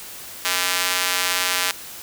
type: tone with high-pass filter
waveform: square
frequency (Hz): 91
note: F#2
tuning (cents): -28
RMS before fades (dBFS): -22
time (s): 0.45-1.71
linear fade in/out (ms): 0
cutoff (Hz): 1700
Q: 0.61
effects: white hiss -37 dBFS RMS until 2.02 s